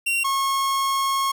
45% pulse tone pair in turn, 2750 / 1088.7 Hz, F7 / C#6, -27 / -32 cents, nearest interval octave + major third, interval 1605 cents, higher first, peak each -20 dBFS, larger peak neither, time 0.06-0.24 / 0.24-1.32 s, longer second, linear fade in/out 10 ms, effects none

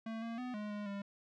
square tone with pitch steps, 224.3 / 229.9 / 250.3 / 209.7 / 207.3 / 200.1 Hz, A3 / A#3 / B3 / G#3 / G#3 / G3, +34 / -24 / +23 / +17 / -3 / +36 cents, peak -40 dBFS, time 0.06-1.02 s, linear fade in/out 5 ms, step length 160 ms, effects low-pass 3000 Hz 12 dB/octave

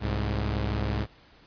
sawtooth tone pair together, 66 / 104.77 Hz, C2 / G#2, +16 / +16 cents, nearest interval minor sixth, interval 800 cents, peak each -25 dBFS, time 0-1.07 s, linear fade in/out 50 ms, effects pink hiss -56 dBFS RMS until 1.46 s + resampled to 11025 Hz

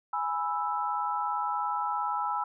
sine chord, E major, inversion first, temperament equal, 830.6 / 987.8 / 1318.5 Hz, G#5 / B5 / E6, 0 / 0 / 0 cents, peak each -32 dBFS, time 0.13-2.44 s, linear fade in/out 5 ms, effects none

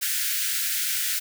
white high-pass noise, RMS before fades -26 dBFS, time 0.01-1.2 s, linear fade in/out 20 ms, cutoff 1400 Hz, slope 96 dB/octave, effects none

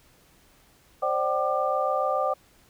sine tone cluster, 529 / 596 / 765 / 1193 Hz, C5 / D5 / G5 / D6, +19 / +25 / -42 / +27 cents, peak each -28 dBFS, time 1.02-2.34 s, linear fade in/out 10 ms, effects pink hiss -59 dBFS RMS until 2.69 s

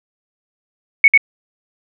sine tone with echo, 2217 Hz, C#7, in tune, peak -3 dBFS, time 1.04-1.08 s, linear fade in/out 2 ms, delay 96 ms, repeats 1, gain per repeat -2 dB, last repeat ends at 1.176 s, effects none

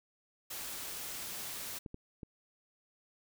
white noise, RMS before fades -42 dBFS, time 0.5-1.79 s, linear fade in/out 10 ms
clicks, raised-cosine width 3 ms, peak -31 dBFS, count 3, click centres 1.862 / 1.944 / 2.232 s
effects none

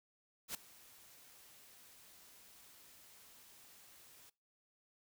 white noise with ADSR envelope, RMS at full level -40 dBFS, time 0.48-4.3 s, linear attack 67 ms, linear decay 4 ms, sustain -21 dB, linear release 8 ms, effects noise-tail reverb RT60 0.3 s tail -23 dB re dry

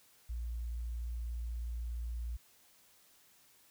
sine tone, 58.4 Hz, A#1, 4 cents sharp, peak -36 dBFS, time 0.29-2.37 s, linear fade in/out 10 ms, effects white hiss -65 dBFS RMS until 3.7 s

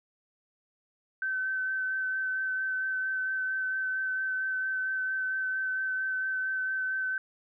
sine tone with vibrato, 1532 Hz, G6, 40 cents flat, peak -28 dBFS, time 1.22-7.18 s, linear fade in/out 2 ms, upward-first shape sine, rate 4.4 Hz, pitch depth 15 cents each way, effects none

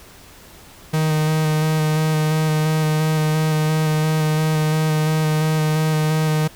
45% pulse tone with vibrato, 155.56 Hz, D#3, in tune, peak -16 dBFS, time 0.93-6.48 s, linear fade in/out 10 ms, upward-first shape square, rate 2.9 Hz, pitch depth 13 cents each way, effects pink hiss -44 dBFS RMS until 6.55 s

